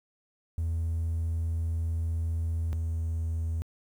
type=tone pair in turn; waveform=triangle; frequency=82.41 / 81.84 Hz; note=E2 / E2; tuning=0 / -12 cents; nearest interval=unison; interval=12 cents; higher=first; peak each=-24 / -25 dBFS; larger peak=first; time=0.58-2.73 / 2.73-3.62 s; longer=first; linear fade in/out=0 ms; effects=tanh soft clip ceiling -22 dBFS + 10-bit